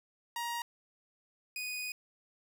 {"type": "tone pair in turn", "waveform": "sawtooth", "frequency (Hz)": [944, 2483], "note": ["A#5", "D#7"], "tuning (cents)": [22, -4], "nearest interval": "octave + perfect fourth", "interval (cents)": 1674, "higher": "second", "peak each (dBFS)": [-31, -33], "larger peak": "first", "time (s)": [[0.36, 0.62], [1.56, 1.92]], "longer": "second", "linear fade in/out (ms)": 2, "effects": []}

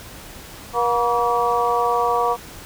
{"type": "harmonic tone with a mistuned harmonic", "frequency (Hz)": 239.2, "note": "A#3", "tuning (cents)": 45, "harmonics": [2, 3, 4, 5], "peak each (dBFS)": [-22, -22, -22, -22], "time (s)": [0.73, 2.37], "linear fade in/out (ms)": 50, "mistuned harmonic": 5, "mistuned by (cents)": -70, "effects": ["pink hiss -39 dBFS RMS until 2.65 s"]}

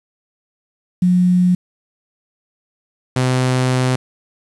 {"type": "tone pair in turn", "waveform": ["sine", "sawtooth"], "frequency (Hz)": [180, 128], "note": ["F#3", "C3"], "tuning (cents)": [-47, -38], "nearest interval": "tritone", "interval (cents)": 591, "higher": "first", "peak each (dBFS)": -10, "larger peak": "neither", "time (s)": [[1.02, 1.55], [3.16, 3.96]], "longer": "second", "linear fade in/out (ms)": 5, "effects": ["resampled to 24000 Hz", "7-bit"]}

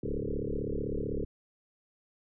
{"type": "tone with frequency modulation", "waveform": "sine", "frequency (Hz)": 212.4, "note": "G#3", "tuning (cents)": 39, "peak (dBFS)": -30, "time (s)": [0.03, 1.25], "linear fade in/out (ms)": 5, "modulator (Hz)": 35.8, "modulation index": 7.3, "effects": []}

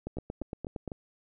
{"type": "two click trains", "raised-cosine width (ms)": 2, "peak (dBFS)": [-22, -24], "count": [8, 4], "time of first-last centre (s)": [[0.07, 0.877], [0.17, 0.918]], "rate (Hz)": [8.67, 4.01], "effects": []}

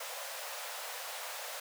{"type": "high-pass noise", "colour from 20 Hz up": "pink", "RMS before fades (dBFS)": -42, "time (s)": [0, 1.6], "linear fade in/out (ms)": 5, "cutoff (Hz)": 490, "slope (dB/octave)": 96, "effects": []}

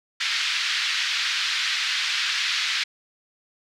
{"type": "band-pass noise", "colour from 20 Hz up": "white", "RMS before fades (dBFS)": -25, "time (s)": [0.2, 2.84], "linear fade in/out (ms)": 10, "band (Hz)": [1500, 4500], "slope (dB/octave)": 24, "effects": []}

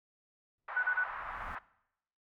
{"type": "noise with exponential growth", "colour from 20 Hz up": "brown", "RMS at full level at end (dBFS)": -45, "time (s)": [0.58, 1.55], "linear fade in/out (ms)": 2, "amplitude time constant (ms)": 210}
{"type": "band-pass noise", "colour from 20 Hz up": "pink", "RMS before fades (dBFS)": -42, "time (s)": [0.68, 1.59], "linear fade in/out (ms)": 5, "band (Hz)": [900, 1600], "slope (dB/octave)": 24}
{"type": "tone bursts", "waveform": "sine", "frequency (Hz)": 1486, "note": "F#6", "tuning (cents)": 7, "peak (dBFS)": -27, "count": 3, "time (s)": [0.76, 1.041], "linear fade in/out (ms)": 10, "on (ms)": 73, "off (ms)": 31}
{"effects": ["noise-tail reverb RT60 0.8 s tail -20 dB re dry"]}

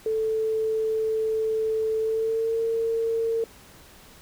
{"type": "tone with pitch glide", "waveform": "sine", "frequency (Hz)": [440, 454.7], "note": ["A4", "A#4"], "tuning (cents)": [0, -43], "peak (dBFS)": -22, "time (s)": [0.06, 3.44], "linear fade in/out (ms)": 2, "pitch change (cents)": 57, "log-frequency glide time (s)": [1.99, 2.58], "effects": ["pink hiss -50 dBFS RMS until 4.21 s"]}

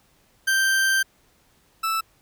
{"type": "tone pair in turn", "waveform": "40% pulse", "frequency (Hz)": [1568, 1318.5], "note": ["G6", "E6"], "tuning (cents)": [0, 0], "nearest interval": "minor third", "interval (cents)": 300, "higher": "first", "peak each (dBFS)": [-17, -21], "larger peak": "first", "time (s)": [[0.47, 1.03], [1.83, 2.01]], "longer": "first", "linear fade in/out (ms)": 10, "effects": ["pink hiss -61 dBFS RMS until 2.21 s"]}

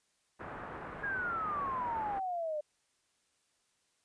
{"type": "low-pass noise", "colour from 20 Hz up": "white", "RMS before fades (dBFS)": -44, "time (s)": [0.39, 2.2], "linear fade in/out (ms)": 20, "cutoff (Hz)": 1500, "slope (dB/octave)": 24}
{"type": "exponential sweep", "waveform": "sine", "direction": "down", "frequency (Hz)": [1661.2, 589], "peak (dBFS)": -33, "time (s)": [1.03, 2.61], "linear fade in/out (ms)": 10}
{"effects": ["white hiss -75 dBFS RMS until 4.04 s", "resampled to 22050 Hz"]}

